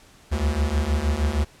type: beating tone pair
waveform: square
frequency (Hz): 69.3 / 75.7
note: C#2 / D#2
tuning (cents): 0 / -47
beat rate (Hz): 6.4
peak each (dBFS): -25 / -23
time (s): 0.31-1.45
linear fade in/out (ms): 20
effects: pink hiss -52 dBFS RMS until 1.6 s + low-pass 10000 Hz 12 dB/octave